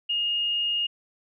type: tone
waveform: sine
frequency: 2848 Hz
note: F7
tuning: 33 cents sharp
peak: -23 dBFS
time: 0.09-0.87 s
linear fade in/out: 10 ms
effects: none